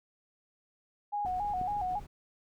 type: tone with vibrato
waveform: sine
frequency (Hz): 778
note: G5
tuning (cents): -13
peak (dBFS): -30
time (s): 1.12-2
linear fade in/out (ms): 20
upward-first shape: square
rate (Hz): 3.6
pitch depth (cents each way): 100
type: clicks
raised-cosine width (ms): 3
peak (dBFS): -34 / -37 / -28 / -37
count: 4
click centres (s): 1.25 / 1.448 / 1.614 / 1.767
type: noise with tremolo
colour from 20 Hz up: brown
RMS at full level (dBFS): -45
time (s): 1.25-2.07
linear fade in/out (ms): 10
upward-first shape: triangle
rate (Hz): 9.4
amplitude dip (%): 35
effects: none